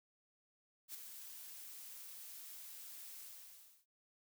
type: noise with ADSR envelope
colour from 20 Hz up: blue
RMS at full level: -45 dBFS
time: 0.88-3.86 s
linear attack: 65 ms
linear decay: 4 ms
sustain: -7 dB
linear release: 660 ms
effects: none